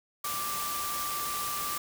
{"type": "tone in noise", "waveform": "sine", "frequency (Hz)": 1174.7, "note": "D6", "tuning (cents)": 0, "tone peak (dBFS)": -34, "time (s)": [0.24, 1.78], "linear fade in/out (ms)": 5, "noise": "white", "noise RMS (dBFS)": -35, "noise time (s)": [0.24, 1.78], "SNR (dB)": -2, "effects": []}